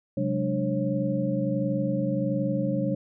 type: tone cluster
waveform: sine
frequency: 132.7 / 184.3 / 205.7 / 295.1 / 543 Hz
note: C3 / F#3 / G#3 / D4 / C#5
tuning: +25 / -7 / -16 / +8 / -36 cents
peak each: -30 dBFS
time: 0.17-2.95 s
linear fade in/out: 5 ms
effects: none